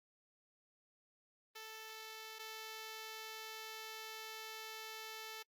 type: tone pair in turn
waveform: 5% pulse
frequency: 440 / 440 Hz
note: A4 / A4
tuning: 0 / 0 cents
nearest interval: unison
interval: 0 cents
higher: neither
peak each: -37 / -35 dBFS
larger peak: second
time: 1.55-2.39 / 2.39-5.43 s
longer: second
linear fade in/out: 10 ms
effects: noise-tail reverb RT60 0.1 s tail -26 dB re dry + Opus 32 kbps